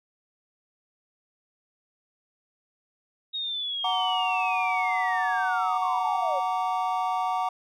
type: linear sweep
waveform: sine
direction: down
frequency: 3764 to 521 Hz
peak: -28 dBFS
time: 3.33-6.4 s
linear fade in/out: 20 ms
type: chord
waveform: triangle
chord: Gb augmented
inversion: none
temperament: just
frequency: 740 / 925 / 1156.2 Hz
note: Gb5 / Bb5 / D6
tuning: 0 / -14 / -27 cents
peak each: -25 / -28 / -29 dBFS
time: 3.84-7.49 s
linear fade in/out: 5 ms
effects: none